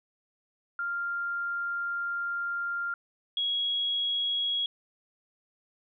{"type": "tone pair in turn", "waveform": "sine", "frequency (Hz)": [1395, 3318], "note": ["F6", "G#7"], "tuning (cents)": [-2, -2], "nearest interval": "octave + minor third", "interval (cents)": 1500, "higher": "second", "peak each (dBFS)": [-29, -26], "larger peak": "second", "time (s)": [[0.79, 2.94], [3.37, 4.66]], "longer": "first", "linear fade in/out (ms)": 2, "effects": []}